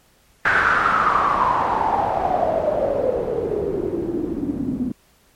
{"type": "noise with low-pass filter sweep", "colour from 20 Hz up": "white", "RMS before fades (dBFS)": -20, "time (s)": [0.45, 4.92], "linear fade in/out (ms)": 5, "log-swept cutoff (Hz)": [1600, 240], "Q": 7.4, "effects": ["pink hiss -57 dBFS RMS until 5.35 s", "MP3 64 kbps"]}